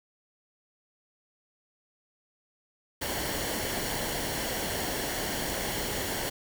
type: noise with comb filter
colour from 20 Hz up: pink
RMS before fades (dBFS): -32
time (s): 3.01-6.3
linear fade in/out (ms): 10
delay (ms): 0.8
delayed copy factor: -0.5
effects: none